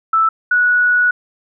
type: tone pair in turn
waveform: sine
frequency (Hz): 1318.5 / 1467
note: E6 / F#6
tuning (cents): 0 / -15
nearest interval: major second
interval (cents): 185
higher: second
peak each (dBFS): -10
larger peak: neither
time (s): 0.13-0.29 / 0.51-1.11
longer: second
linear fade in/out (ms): 5
effects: none